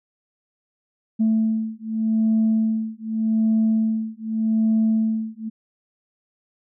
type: beating tone pair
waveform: sine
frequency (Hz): 220.6 / 221.44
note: A3 / A3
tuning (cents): +5 / +11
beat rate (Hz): 0.84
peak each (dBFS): -20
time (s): 1.19-5.5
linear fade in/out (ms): 20
effects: tanh soft clip ceiling -12 dBFS